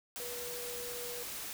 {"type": "tone in noise", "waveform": "sine", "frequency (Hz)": 484.9, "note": "B4", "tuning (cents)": -32, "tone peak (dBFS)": -43, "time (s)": [0.2, 1.23], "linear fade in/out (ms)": 0, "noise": "white", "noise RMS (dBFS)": -42, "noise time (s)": [0.16, 1.53], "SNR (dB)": -4, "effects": []}